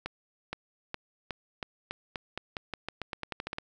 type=accelerating click train; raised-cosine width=0.3 ms; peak=-18 dBFS; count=19; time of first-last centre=0.06-3.584 s; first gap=470 ms; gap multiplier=0.88; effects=none